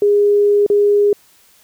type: tone with dropouts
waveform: sine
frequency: 410 Hz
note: G#4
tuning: 22 cents flat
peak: -9 dBFS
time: 0.02-1.13 s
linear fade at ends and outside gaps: 2 ms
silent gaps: 0.664-0.7 s
effects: white hiss -51 dBFS RMS until 1.63 s